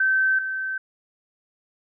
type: tone pair in turn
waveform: sine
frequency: 1544 / 1544 Hz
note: G6 / G6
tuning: -27 / -27 cents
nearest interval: unison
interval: 0 cents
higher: neither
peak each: -17 / -25 dBFS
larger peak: first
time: 0-0.39 / 0.39-0.78 s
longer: neither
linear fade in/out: 5 ms
effects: none